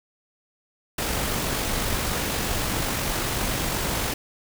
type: noise with amplitude modulation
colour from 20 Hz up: pink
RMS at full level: -25 dBFS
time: 0.98-4.14 s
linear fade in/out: 5 ms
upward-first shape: sine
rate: 47.8 Hz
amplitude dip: 25%
effects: none